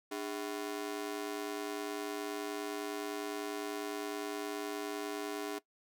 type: ring-modulated tone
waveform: sawtooth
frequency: 353.4 Hz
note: F4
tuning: 21 cents sharp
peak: -30 dBFS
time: 0.11-5.59 s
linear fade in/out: 10 ms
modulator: 54.9 Hz
effects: noise-tail reverb RT60 0.1 s tail -19 dB re dry